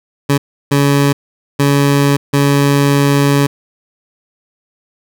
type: tone bursts at uneven times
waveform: 20% pulse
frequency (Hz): 141.4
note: C#3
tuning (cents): +35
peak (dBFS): -4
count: 4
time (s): 0.29-0.38 / 0.71-1.13 / 1.59-2.17 / 2.33-3.47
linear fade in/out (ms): 10
effects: none